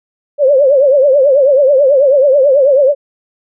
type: tone with vibrato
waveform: sine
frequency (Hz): 551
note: C#5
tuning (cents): -11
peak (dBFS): -5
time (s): 0.38-2.95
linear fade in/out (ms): 50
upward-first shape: triangle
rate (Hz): 9.2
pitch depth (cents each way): 150
effects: none